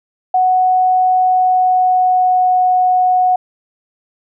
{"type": "tone with pitch glide", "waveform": "sine", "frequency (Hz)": [740, 734.5], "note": ["F#5", "F#5"], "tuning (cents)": [0, -13], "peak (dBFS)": -9, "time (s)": [0.34, 3.36], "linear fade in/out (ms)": 5, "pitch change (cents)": -13, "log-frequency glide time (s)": [1.17, 2.59], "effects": []}